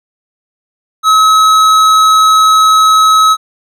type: tone with tanh clipping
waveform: sine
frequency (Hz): 1284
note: E6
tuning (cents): -46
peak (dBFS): -6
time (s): 1.03-3.37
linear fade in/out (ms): 50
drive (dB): 15
effects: none